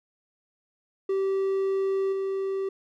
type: tone with level steps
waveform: triangle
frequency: 387.5 Hz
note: G4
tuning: 20 cents flat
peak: -21 / -24 dBFS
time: 1.09-2.69 s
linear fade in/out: 5 ms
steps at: 2.12 s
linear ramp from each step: 10 ms
effects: none

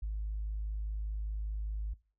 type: tone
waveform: sine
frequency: 52.5 Hz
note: G#1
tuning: 19 cents sharp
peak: -32 dBFS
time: 0.02-1.94 s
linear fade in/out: 10 ms
effects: noise-tail reverb RT60 0.4 s tail -23 dB re dry + tanh soft clip ceiling -29 dBFS

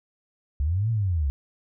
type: linear two-way sweep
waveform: sine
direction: up then down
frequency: 65.41 to 116.54 to 65.41 Hz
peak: -21 dBFS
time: 0.6-1.3 s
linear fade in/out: 0 ms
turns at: 0.9 s
effects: none

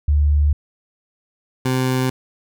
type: tone pair in turn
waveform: sine / 20% pulse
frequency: 73.42 / 129.09 Hz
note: D2 / C3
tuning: 0 / -23 cents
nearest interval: minor seventh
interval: 977 cents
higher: second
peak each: -12 dBFS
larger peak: neither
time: 0.08-0.53 / 1.65-2.1 s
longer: neither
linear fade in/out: 5 ms
effects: none

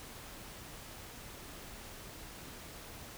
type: silence
effects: pink hiss -49 dBFS RMS until 3.17 s

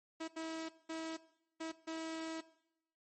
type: tone bursts at uneven times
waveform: sawtooth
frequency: 323.1 Hz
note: E4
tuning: 35 cents flat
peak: -36 dBFS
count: 5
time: 0.2-0.28 / 0.36-0.69 / 0.89-1.17 / 1.6-1.72 / 1.87-2.41 s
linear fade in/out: 10 ms
effects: noise-tail reverb RT60 0.8 s tail -18 dB re dry + MP3 32 kbps

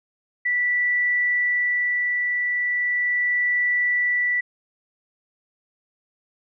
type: tone with tremolo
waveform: sine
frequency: 1964 Hz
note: B6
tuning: 10 cents flat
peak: -18 dBFS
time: 0.45-4.41 s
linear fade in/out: 10 ms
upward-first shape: sine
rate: 0.38 Hz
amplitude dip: 25%
effects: none

